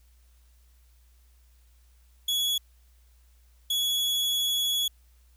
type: tone bursts at uneven times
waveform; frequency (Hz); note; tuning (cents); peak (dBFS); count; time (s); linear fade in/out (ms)
40% pulse; 3372; G#7; +26; -23; 2; 2.28-2.58 / 3.7-4.88; 5
effects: added 60 Hz sine -56 dBFS peak until 5.36 s + white hiss -68 dBFS RMS until 5.36 s